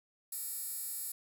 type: tone with high-pass filter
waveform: 15% pulse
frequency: 460.8 Hz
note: A#4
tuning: 20 cents flat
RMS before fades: -40 dBFS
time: 0.32-1.12 s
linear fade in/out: 5 ms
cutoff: 11000 Hz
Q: 1.5
effects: none